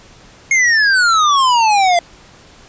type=exponential sweep; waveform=square; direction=down; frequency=2173 to 680 Hz; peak=-10 dBFS; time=0.51-1.99 s; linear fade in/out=2 ms; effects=pink hiss -43 dBFS RMS until 2.68 s + resampled to 16000 Hz